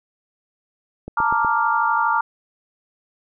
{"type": "click train", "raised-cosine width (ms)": 2, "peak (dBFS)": -18, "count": 4, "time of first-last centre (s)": [1.08, 1.448], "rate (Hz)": 8.16}
{"type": "chord", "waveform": "sine", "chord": "Bb major seventh", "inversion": "third", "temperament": "equal", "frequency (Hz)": [880, 932.3, 1174.7, 1396.9], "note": ["A5", "Bb5", "D6", "F6"], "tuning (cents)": [0, 0, 0, 0], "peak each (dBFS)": [-23, -21, -22, -22], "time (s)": [1.17, 2.21], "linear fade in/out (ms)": 5}
{"effects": []}